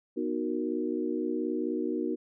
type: chord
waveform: sine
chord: B major seventh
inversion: none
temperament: equal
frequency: 246.9 / 311.1 / 370 / 466.2 Hz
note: B3 / D#4 / F#4 / A#4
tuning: 0 / 0 / 0 / 0 cents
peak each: -34 / -32 / -33 / -37 dBFS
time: 0.16-2.16 s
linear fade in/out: 20 ms
effects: none